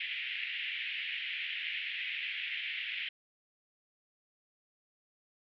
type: band-pass noise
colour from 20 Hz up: white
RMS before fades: -38 dBFS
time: 0-3.09 s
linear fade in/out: 5 ms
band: 1900 to 3100 Hz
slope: 48 dB/octave
effects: none